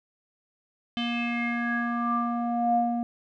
square tone with low-pass filter sweep, 237.1 Hz, A#3, 30 cents sharp, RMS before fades -27 dBFS, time 0.97-3.03 s, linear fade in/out 0 ms, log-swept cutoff 3200 to 560 Hz, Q 7.6, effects none

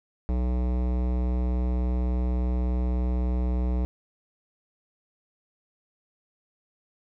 sine tone with hard clipping, 61.74 Hz, B1, in tune, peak -25 dBFS, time 0.29-3.85 s, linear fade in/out 0 ms, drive 18 dB, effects none

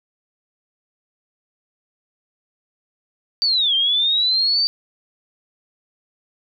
sine linear two-way sweep, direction down then up, 4651 to 3144 to 4651 Hz, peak -15 dBFS, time 3.42-4.67 s, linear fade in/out 0 ms, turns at 3.75 s, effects none

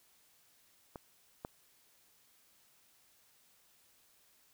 clicks, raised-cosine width 1 ms, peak -30 / -26 dBFS, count 2, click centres 0.958 / 1.449 s, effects white hiss -68 dBFS RMS until 4.53 s

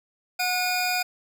25% pulse tone pair together, 729 / 2446 Hz, F#5 / D#7, -26 / -30 cents, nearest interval octave + major sixth, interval 2096 cents, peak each -22 / -22 dBFS, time 0.39-1.03 s, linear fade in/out 10 ms, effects none

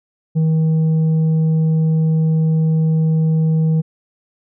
sine tone with tanh clipping, 159.3 Hz, D#3, 41 cents sharp, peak -13 dBFS, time 0.35-3.82 s, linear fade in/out 20 ms, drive 4 dB, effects none

